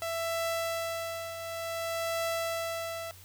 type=tone with tremolo; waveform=sawtooth; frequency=664 Hz; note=E5; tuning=12 cents sharp; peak=-25 dBFS; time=0.02-3.11 s; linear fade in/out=0 ms; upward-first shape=triangle; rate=0.56 Hz; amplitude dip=65%; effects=added 92 Hz sine -53 dBFS peak until 3.24 s + white hiss -54 dBFS RMS until 3.24 s